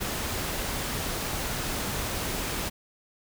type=noise; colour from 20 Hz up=pink; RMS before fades=-31 dBFS; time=0-2.7 s; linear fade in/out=20 ms; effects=none